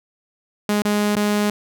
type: tone with dropouts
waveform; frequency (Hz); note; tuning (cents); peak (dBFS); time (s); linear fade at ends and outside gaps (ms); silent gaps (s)
sawtooth; 207.7; G#3; 0; -13; 0.69-1.5; 2; 0.821-0.851 / 1.155-1.165
effects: none